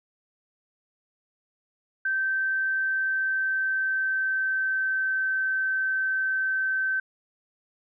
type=tone with pitch glide; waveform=sine; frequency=1553 to 1543.2 Hz; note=G6 to G6; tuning=-17 to -28 cents; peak=-23 dBFS; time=2.05-7 s; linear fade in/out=5 ms; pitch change=-11 cents; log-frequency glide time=2.8-5.22 s; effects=none